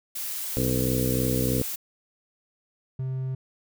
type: noise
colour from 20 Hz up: blue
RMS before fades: -32 dBFS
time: 0.15-1.76 s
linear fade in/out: 10 ms
type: harmonic tone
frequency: 63.2 Hz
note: B1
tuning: 41 cents sharp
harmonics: 1 / 2 / 3 / 4 / 5 / 6 / 7 / 8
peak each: -33 / -27 / -34 / -29 / -32 / -40 / -31 / -32 dBFS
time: 0.57-1.62 s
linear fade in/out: 0 ms
type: tone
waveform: triangle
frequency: 130.81 Hz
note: C3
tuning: in tune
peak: -25 dBFS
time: 2.99-3.35 s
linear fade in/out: 5 ms
effects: none